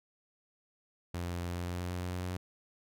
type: tone with pitch glide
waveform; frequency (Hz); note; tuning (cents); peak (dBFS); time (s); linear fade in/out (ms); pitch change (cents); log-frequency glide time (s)
sawtooth; 87.31 to 90.34; F2 to F#2; 0 to -41; -31; 1.14-2.37; 5; +59; 1.46-2.17
effects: none